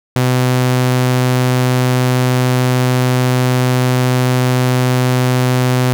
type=tone; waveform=sawtooth; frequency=126.6 Hz; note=B2; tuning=43 cents sharp; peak=-7 dBFS; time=0.16-5.93 s; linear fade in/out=0 ms; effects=none